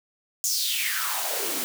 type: noise with high-pass filter sweep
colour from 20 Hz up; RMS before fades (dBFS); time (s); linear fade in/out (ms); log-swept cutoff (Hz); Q
white; -27; 0.44-1.64; 0; 6800 to 230; 4.3
effects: none